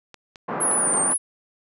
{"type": "clicks", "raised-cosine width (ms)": 0.2, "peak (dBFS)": -24, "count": 6, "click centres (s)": [0.143, 0.358, 0.714, 0.938, 0.974, 1.116]}
{"type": "band-pass noise", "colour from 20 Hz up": "white", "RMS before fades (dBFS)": -28, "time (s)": [0.48, 1.14], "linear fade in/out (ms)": 10, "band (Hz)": [150, 1300], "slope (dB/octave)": 24}
{"type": "linear two-way sweep", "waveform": "sine", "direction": "down then up", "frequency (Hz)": [10720, 8630, 10650], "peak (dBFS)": -19, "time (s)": [0.6, 1.18], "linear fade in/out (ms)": 20, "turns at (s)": 1.02}
{"effects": []}